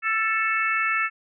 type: harmonic tone with a mistuned harmonic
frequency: 440 Hz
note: A4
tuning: in tune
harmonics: 3 / 4 / 5 / 6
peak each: -25 / -26 / -27 / -28 dBFS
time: 0.02-1.1 s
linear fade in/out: 50 ms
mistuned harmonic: 3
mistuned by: +19 cents
effects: none